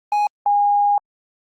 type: tone pair in turn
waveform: triangle / sine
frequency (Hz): 830.6 / 817.3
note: G#5 / G#5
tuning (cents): 0 / -28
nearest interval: unison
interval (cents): 28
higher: first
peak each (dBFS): -13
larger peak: neither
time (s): 0.12-0.27 / 0.46-0.98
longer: second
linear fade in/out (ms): 2
effects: Opus 24 kbps